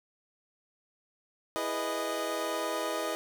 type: chord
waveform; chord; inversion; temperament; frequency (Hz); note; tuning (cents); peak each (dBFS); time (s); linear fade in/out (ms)
25% pulse; E major seventh; none; equal with one note detuned; 329.6 / 415.3 / 493.9 / 618.3; E4 / G#4 / B4 / D#5; 0 / 0 / 0 / -11; -34 / -35 / -34 / -30; 1.56-3.15; 0
effects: none